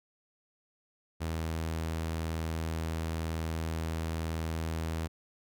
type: tone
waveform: sawtooth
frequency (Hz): 81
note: E2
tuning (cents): -30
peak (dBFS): -28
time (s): 1.2-5.08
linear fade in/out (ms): 20
effects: none